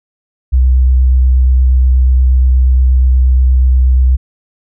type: tone with vibrato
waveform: sine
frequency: 63.8 Hz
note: C2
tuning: 43 cents flat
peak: -5 dBFS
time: 0.52-4.17 s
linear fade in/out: 20 ms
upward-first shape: sine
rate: 8.4 Hz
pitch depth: 14 cents each way
effects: none